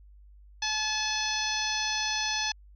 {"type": "harmonic tone", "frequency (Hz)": 861, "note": "A5", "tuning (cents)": -38, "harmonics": [1, 2, 3, 4, 5, 6, 7], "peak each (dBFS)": [-35, -35, -35, -35, -35, -35, -35], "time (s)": [0.62, 2.52], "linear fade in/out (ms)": 5, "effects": ["added 50 Hz sine -50 dBFS peak until 2.75 s"]}